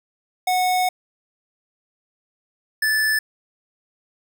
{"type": "tone pair in turn", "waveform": "square", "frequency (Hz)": [734, 1745.8], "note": ["F#5", "A6"], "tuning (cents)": [-14, -14], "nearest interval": "octave + minor third", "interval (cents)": 1500, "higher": "second", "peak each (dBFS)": -18, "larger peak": "neither", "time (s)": [[0.47, 0.89], [2.82, 3.19]], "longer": "first", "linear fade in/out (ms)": 5, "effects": []}